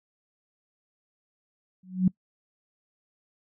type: tone with exponential growth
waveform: sine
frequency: 185 Hz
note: F#3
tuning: in tune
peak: -14 dBFS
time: 1.83-2.08 s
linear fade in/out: 5 ms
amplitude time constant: 54 ms
effects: noise-tail reverb RT60 0.1 s tail -23 dB re dry